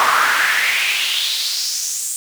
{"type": "noise with high-pass filter sweep", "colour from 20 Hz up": "brown", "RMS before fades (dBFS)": -18, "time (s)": [0, 2.16], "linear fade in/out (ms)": 0, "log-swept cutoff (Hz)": [1100, 8200], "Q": 3.7, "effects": []}